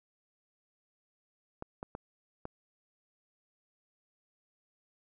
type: clicks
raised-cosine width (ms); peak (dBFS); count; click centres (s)
1; -25; 4; 1.624 / 1.829 / 1.951 / 2.454
effects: none